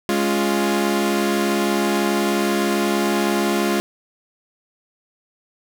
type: chord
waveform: sawtooth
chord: Db major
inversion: second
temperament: equal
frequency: 207.7 / 277.2 / 349.2 Hz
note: Ab3 / Db4 / F4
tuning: 0 / 0 / 0 cents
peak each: -17 / -22 / -17 dBFS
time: 0.09-3.8 s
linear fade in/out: 0 ms
effects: none